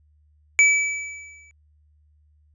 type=tone with exponential decay; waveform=square; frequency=2300 Hz; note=D7; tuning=37 cents flat; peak=-11 dBFS; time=0.59-1.51 s; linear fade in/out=0 ms; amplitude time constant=200 ms; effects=added 75 Hz sine -56 dBFS peak until 2.54 s + resampled to 22050 Hz